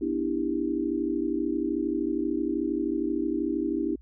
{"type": "chord", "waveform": "sine", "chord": "E minor seventh", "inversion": "second", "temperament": "just", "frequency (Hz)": [247.2, 296.7, 329.6, 395.6], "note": ["B3", "D4", "E4", "G4"], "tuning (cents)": [2, 18, 0, 16], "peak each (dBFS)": [-33, -29, -29, -33], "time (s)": [0.01, 3.96], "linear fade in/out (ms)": 10, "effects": ["added 60 Hz sine -48 dBFS peak until 4.01 s"]}